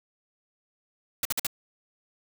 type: noise bursts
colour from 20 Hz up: white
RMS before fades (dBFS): -27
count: 4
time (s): 1.23-1.468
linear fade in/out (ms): 2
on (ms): 22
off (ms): 50
effects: none